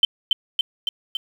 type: tone with echo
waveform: sine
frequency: 3087 Hz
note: G7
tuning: 27 cents flat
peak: -10 dBFS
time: 0.03-0.05 s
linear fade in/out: 2 ms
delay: 280 ms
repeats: 4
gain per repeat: -3 dB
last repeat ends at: 1.17 s
effects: 7-bit